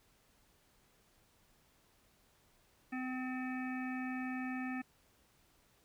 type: harmonic tone with a mistuned harmonic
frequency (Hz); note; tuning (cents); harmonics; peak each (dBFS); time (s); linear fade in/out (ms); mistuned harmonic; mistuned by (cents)
256.2; C4; -36; 1 / 3 / 5 / 7 / 9 / 10; -38 / -47 / -51 / -46 / -52 / -52; 2.92-4.82; 10; 9; -19
effects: pink hiss -70 dBFS RMS until 5.84 s